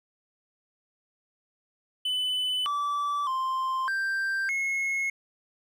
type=tone with pitch steps; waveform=triangle; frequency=3005 / 1158 / 1047 / 1575 / 2172 Hz; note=F#7 / D6 / C6 / G6 / C#7; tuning=+26 / -25 / +1 / +8 / -36 cents; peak=-24 dBFS; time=2.05-5.1 s; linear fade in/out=5 ms; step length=610 ms; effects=none